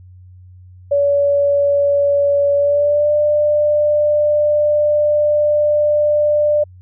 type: tone with pitch glide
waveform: sine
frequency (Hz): 569 to 594.9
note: C#5 to D5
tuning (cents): +45 to +22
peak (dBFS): -11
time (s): 0.91-6.64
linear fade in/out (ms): 10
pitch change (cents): +77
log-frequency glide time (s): 2.55-3.12
effects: added 91 Hz sine -38 dBFS peak until 6.81 s